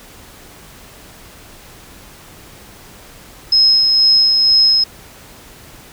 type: tone with tremolo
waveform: sine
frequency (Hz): 5140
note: E8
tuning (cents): -45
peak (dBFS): -7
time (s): 3.52-4.84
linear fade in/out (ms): 5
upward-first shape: sine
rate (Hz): 2.1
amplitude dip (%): 30
effects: pink hiss -40 dBFS RMS until 5.92 s